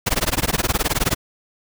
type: noise with tremolo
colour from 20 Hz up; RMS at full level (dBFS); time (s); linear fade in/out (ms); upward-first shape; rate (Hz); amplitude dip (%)
pink; -17; 0.06-1.15; 10; sine; 19; 100
effects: none